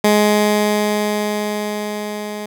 15% pulse tone with level ramp, 209.5 Hz, G#3, 15 cents sharp, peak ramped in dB -4 to -19 dBFS, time 0.04-2.46 s, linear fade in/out 5 ms, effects none

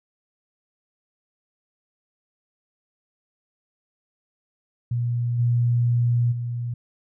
sine tone with level steps, 119.9 Hz, A#2, 49 cents sharp, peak -21 / -17 / -25 dBFS, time 4.91-6.74 s, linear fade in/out 5 ms, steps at 5.38 / 6.31 s, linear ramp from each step 20 ms, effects none

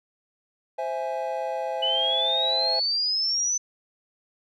triangle chord, C augmented, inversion none, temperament equal, 523.3 / 659.3 / 830.6 Hz, C5 / E5 / G#5, 0 / 0 / 0 cents, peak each -29 dBFS, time 0.78-2.8 s, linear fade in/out 10 ms
sine exponential sweep, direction up, 2960 to 6100 Hz, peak -22 dBFS, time 1.82-3.58 s, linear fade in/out 10 ms
effects none

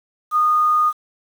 sine tone with quantisation, 1229 Hz, D#6, 22 cents flat, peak -13 dBFS, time 0.31-0.93 s, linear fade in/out 50 ms, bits 7, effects none

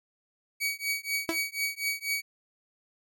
sawtooth tone with tremolo, 2261 Hz, C#7, 34 cents sharp, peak -22 dBFS, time 0.6-2.22 s, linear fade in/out 20 ms, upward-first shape triangle, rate 4.1 Hz, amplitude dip 100%
sawtooth tone with exponential decay, 329.6 Hz, E4, in tune, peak -19 dBFS, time 1.29-1.4 s, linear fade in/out 0 ms, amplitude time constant 23 ms
effects none

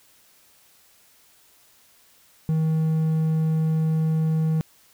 triangle tone, 158.8 Hz, D#3, 36 cents sharp, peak -17 dBFS, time 2.49-4.61 s, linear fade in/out 0 ms, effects white hiss -57 dBFS RMS until 4.93 s

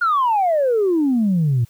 sine exponential sweep, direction down, 1446 to 112.5 Hz, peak -13 dBFS, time 0.01-1.65 s, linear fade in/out 10 ms, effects tanh soft clip ceiling -11 dBFS + white hiss -55 dBFS RMS until 1.69 s

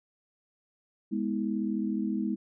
sine chord, E major, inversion first, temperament equal with one note detuned, 207.7 / 246.9 / 321.4 Hz, G#3 / B3 / E4, 0 / 0 / -44 cents, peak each -30 / -33 / -33 dBFS, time 1.11-2.36 s, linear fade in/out 20 ms, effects none

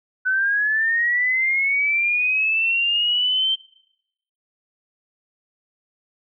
sine linear sweep, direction up, 1500 to 3136 Hz, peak -17 dBFS, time 0.25-3.56 s, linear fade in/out 20 ms, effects noise-tail reverb RT60 0.9 s tail -26 dB re dry

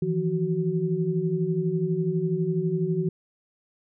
sine tone cluster, 159.5 / 171.6 / 374.3 Hz, D#3 / F3 / F#4, +43 / -30 / +20 cents, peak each -27 dBFS, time 0.02-3.09 s, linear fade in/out 5 ms, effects none

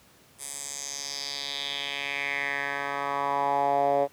10% pulse tone with band-pass filter sweep, 140.9 Hz, C#3, 29 cents sharp, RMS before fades -29 dBFS, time 0.38-4.08 s, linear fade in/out 50 ms, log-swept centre 9300 to 580 Hz, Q 3.6, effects pink hiss -57 dBFS RMS until 4.12 s + high-pass 80 Hz 12 dB/octave

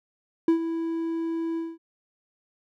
triangle tone with ADSR envelope, 329.6 Hz, E4, in tune, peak -13 dBFS, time 0.48-1.78 s, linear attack 3 ms, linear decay 99 ms, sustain -11 dB, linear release 210 ms, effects none

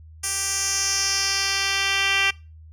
10% pulse tone with band-pass filter sweep, 392 Hz, G4, in tune, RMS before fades -23 dBFS, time 0.23-2.31 s, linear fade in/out 10 ms, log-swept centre 8400 to 2900 Hz, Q 2.5, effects noise-tail reverb RT60 0.3 s tail -23 dB re dry + added 79 Hz sine -42 dBFS peak until 2.72 s

